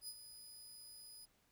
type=tone with ADSR envelope; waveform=20% pulse; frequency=4978 Hz; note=D#8; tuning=in tune; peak=-38 dBFS; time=0.01-1.26 s; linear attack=71 ms; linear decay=52 ms; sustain=-10 dB; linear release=18 ms; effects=pink hiss -75 dBFS RMS until 1.51 s